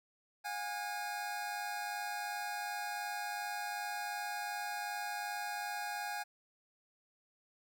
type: tone pair together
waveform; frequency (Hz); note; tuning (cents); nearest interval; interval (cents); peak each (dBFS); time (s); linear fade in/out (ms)
25% pulse; 718.3 / 821; F5 / G#5; +48 / -20; major second; 232; -40 / -35; 0.44-6.24; 20
effects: none